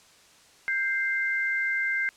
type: tone pair together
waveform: sine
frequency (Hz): 1580 / 2089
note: G6 / C7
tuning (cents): +13 / -3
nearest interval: perfect fourth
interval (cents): 484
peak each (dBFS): -27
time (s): 0.68-2.09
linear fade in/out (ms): 0
effects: white hiss -56 dBFS RMS until 2.16 s + low-pass 8000 Hz 12 dB/octave